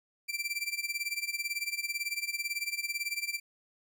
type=tone with tremolo; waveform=sawtooth; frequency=2349 Hz; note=D7; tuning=in tune; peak=-26 dBFS; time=0.28-3.4 s; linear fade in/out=20 ms; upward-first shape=sine; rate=18 Hz; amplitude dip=85%; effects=none